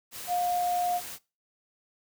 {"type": "tone in noise", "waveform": "sine", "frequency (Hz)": 711, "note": "F5", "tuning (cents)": 31, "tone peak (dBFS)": -25, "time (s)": [0.27, 1.01], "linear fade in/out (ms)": 50, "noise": "white", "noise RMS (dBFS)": -40, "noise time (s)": [0.11, 1.19], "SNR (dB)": 12, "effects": ["noise-tail reverb RT60 0.3 s tail -22 dB re dry"]}